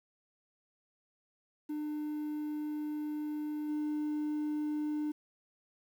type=tone with level steps; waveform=triangle; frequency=300.6 Hz; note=D4; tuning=40 cents sharp; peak=-32 / -29 dBFS; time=1.69-5.12 s; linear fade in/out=10 ms; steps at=3.68 s; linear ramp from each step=20 ms; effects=tanh soft clip ceiling -25 dBFS + 10-bit